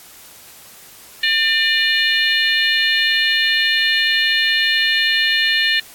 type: harmonic tone with a mistuned harmonic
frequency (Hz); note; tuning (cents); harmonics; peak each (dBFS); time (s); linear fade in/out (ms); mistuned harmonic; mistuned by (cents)
599; D5; +34; 3 / 4 / 5 / 6 / 7; -17 / -23 / -20 / -22 / -22; 1.23-5.8; 5; 5; -45
effects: white hiss -42 dBFS RMS until 5.94 s + AAC 64 kbps